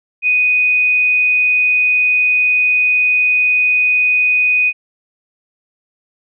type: tone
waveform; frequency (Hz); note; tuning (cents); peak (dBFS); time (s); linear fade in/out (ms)
sine; 2489; D#7; 0; -10; 0.22-4.73; 50
effects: none